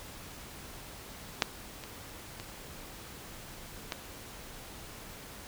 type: clicks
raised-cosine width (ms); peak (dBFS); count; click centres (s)
0.2; -6 / -25 / -23 / -15; 4; 1.422 / 1.838 / 2.399 / 3.922
effects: pink hiss -47 dBFS RMS until 5.47 s